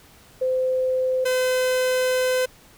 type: tone pair in turn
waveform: sine / 45% pulse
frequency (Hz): 515 / 510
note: C5 / C5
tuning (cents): -28 / -44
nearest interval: unison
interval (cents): 16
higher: first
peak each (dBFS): -19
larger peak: neither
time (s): 0.41-1.25 / 1.25-2.46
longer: second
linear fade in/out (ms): 10
effects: pink hiss -51 dBFS RMS until 2.77 s